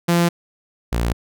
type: tone pair in turn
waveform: sawtooth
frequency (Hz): 171.7 / 58.23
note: F3 / A#1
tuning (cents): -29 / -1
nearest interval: octave + perfect fifth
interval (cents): 1872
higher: first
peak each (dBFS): -10 / -14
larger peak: first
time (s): 0.08-0.29 / 0.92-1.13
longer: neither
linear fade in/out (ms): 10
effects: none